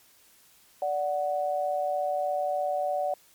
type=tone pair together; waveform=sine; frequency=584.2 / 741 Hz; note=D5 / F#5; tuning=-9 / +2 cents; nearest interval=major third; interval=411 cents; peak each=-28 dBFS; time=0.82-3.14 s; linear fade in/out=2 ms; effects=white hiss -59 dBFS RMS until 3.34 s + MP3 96 kbps